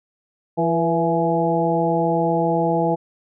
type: harmonic tone with a mistuned harmonic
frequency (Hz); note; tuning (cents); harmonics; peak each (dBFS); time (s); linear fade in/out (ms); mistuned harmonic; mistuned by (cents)
167.5; E3; +28; 1 / 2 / 3 / 4 / 5; -23 / -23 / -23 / -23 / -23; 0.57-2.96; 20; 3; -42
effects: none